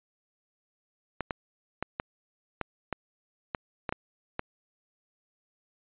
clicks, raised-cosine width 0.5 ms, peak -15 dBFS, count 10, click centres 1.207 / 1.308 / 1.826 / 1.999 / 2.613 / 2.927 / 3.548 / 3.892 / 3.925 / 4.394 s, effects resampled to 8000 Hz

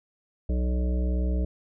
harmonic tone, 61.8 Hz, B1, 2 cents sharp, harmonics 1 / 3 / 5 / 7 / 9 / 10, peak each -23 / -33 / -37 / -40 / -42 / -43 dBFS, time 0.49-1.45 s, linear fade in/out 5 ms, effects none

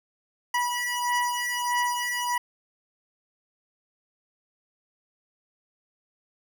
25% pulse beating tone pair, 973 / 974.6 Hz, B5 / B5, -26 / -23 cents, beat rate 1.6 Hz, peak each -24 dBFS, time 0.54-2.38 s, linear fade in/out 5 ms, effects none

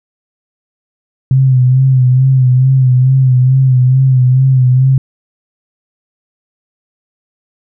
sine tone with vibrato, 129.6 Hz, C3, 16 cents flat, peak -5 dBFS, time 1.31-4.98 s, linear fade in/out 2 ms, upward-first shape sine, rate 2.3 Hz, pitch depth 51 cents each way, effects none

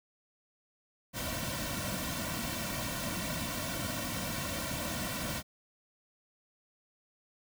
pink noise with comb filter, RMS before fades -36 dBFS, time 1.13-5.43 s, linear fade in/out 50 ms, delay 2.4 ms, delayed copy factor -1, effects none

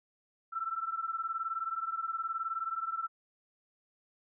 sine beating tone pair, 1328 / 1347 Hz, E6 / E6, +12 / +37 cents, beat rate 19 Hz, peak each -35 / -37 dBFS, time 0.52-3.08 s, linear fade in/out 20 ms, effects none

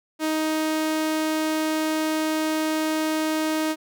sawtooth tone, 313 Hz, D#4, 10 cents sharp, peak -18 dBFS, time 0.19-3.76 s, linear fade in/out 50 ms, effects none

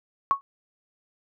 sine tone with exponential decay, 1106 Hz, C#6, 4 cents flat, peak -13 dBFS, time 0.31-0.41 s, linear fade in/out 0 ms, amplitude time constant 21 ms, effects none

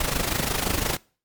pink noise with amplitude modulation, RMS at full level -22 dBFS, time 0-0.97 s, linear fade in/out 5 ms, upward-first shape sine, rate 25.8 Hz, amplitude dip 70%, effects noise-tail reverb RT60 0.4 s tail -24 dB re dry + MP3 96 kbps

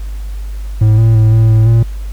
triangle tone with pitch steps, 108.3 / 112.4 / 109.5 / 111.5 / 110.4 / 114.5 Hz, A2 / A2 / A2 / A2 / A2 / A#2, -27 / +37 / -8 / +23 / +6 / -31 cents, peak -3 dBFS, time 0.81-1.83 s, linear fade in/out 5 ms, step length 170 ms, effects added 50 Hz sine -19 dBFS peak until 2.12 s + pink hiss -42 dBFS RMS until 2.12 s

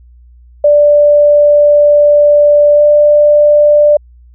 sine tone with pitch glide, 587.3 to 591.7 Hz, D5 to D5, 0 to +13 cents, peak -3 dBFS, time 0.64-3.97 s, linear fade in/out 5 ms, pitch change +13 cents, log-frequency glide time 2.75-2.81 s, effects added 60 Hz sine -37 dBFS peak until 4.34 s

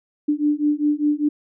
sine beating tone pair, 293.7 / 298.7 Hz, D4 / D4, 0 / +29 cents, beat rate 5 Hz, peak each -20 / -20 dBFS, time 0.28-1.29 s, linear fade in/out 10 ms, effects none

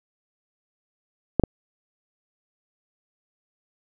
clicks, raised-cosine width 2 ms, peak -4 dBFS, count 2, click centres 1.397 / 1.437 s, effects none

